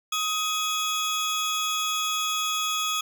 30% pulse tone pair together, 1260 / 3364 Hz, D#6 / G#7, +21 / +22 cents, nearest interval octave + perfect fourth, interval 1701 cents, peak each -25 dBFS, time 0.12-3.01 s, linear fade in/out 5 ms, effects none

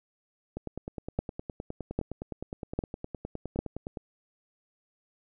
two click trains, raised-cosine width 2 ms, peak -22 / -14 dBFS, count 34 / 4, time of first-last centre 0.57-3.972 / 1.19-3.59 s, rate 9.7 / 1.25 Hz, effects none

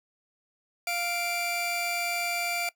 sawtooth tone pair together, 698.5 / 2349 Hz, F5 / D7, 0 / 0 cents, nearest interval octave + major sixth, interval 2100 cents, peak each -28 / -27 dBFS, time 0.87-2.69 s, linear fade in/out 2 ms, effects noise-tail reverb RT60 0.1 s tail -20 dB re dry

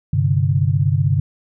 sine chord, G suspended fourth, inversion none, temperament equal, 98 / 130.81 / 146.83 Hz, G2 / C3 / D3, 0 / 0 / 0 cents, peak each -18 dBFS, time 0.13-1.2 s, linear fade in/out 5 ms, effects none

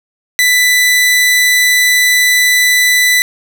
sawtooth tone, 1988 Hz, B6, 11 cents sharp, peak -4 dBFS, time 0.39-3.22 s, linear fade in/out 0 ms, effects none

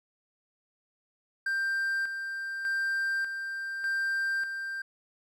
triangle tone with tremolo, 1575 Hz, G6, 8 cents sharp, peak -25 dBFS, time 1.46-4.82 s, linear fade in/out 5 ms, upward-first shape square, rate 0.84 Hz, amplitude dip 50%, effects none

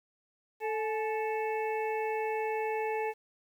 harmonic tone with a mistuned harmonic, 440 Hz, A4, in tune, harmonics 1 / 2 / 4 / 5 / 6, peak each -32 / -34 / -44 / -43 / -44 dBFS, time 0.6-3.14 s, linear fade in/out 50 ms, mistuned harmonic 2, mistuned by -51 cents, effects 10-bit

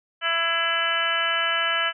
harmonic tone with a mistuned harmonic, 332.7 Hz, E4, 16 cents sharp, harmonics 2 / 3 / 4 / 5 / 6 / 7 / 8 / 9, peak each -32 / -36 / -27 / -26 / -32 / -32 / -33 / -26 dBFS, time 0.21-1.93 s, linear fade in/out 50 ms, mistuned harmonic 6, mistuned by +27 cents, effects none

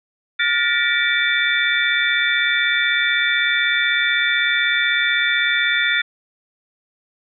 sine tone cluster, 1421 / 1776 / 1912 / 2310 / 3536 Hz, F6 / A6 / A#6 / D7 / A7, +30 / +16 / +43 / -29 / +8 cents, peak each -22 dBFS, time 0.39-6.02 s, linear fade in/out 10 ms, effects none

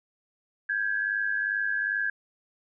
sine tone pair together, 1580.5 / 1683 Hz, G6 / G#6, +14 / +23 cents, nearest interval minor second, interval 109 cents, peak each -28 dBFS, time 0.69-2.1 s, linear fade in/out 5 ms, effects none

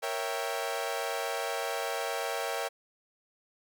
sawtooth chord, A# diminished seventh, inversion none, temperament equal, 466.2 / 554.4 / 659.3 / 784 Hz, A#4 / C#5 / E5 / G5, 0 / 0 / 0 / 0 cents, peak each -33 dBFS, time 0.02-2.69 s, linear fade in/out 20 ms, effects none

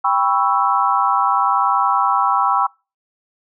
sine chord, C# half-diminished seventh, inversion second, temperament equal with one note detuned, 792.2 / 987.8 / 1108.7 / 1318.5 Hz, G5 / B5 / C#6 / E6, +18 / 0 / 0 / 0 cents, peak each -19 dBFS, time 0.04-2.67 s, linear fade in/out 10 ms, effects noise-tail reverb RT60 0.3 s tail -26 dB re dry

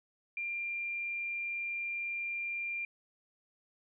sine tone, 2386 Hz, D7, 27 cents sharp, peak -34 dBFS, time 0.37-2.85 s, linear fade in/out 2 ms, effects none

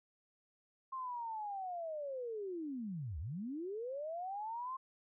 sine linear two-way sweep, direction down then up, 1068 to 66.4 to 1068 Hz, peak -39 dBFS, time 0.92-4.77 s, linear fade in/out 10 ms, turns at 3.19 s, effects none

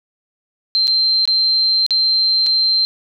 sine tone with dropouts, 4134 Hz, C8, 22 cents flat, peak -12 dBFS, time 0.75-2.85 s, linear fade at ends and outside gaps 0 ms, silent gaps 0.871-0.878 / 1.254-1.276 / 1.864-1.907 / 2.463-2.467 s, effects none

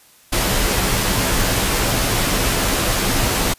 pink noise with comb filter, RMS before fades -18 dBFS, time 0.32-3.54 s, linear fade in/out 10 ms, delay 13 ms, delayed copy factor -0.5, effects white hiss -50 dBFS RMS until 3.58 s + resampled to 32000 Hz

